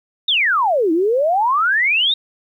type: exponential two-way sweep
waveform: sine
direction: down then up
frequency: 3800 to 311.1 to 3800 Hz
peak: -13 dBFS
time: 0.28-2.14 s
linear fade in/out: 5 ms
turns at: 0.92 s
effects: 9-bit